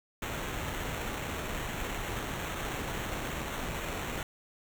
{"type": "noise with sample-and-hold", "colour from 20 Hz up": "pink", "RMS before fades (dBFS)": -36, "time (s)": [0.22, 4.23], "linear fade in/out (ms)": 2, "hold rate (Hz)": 4900, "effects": []}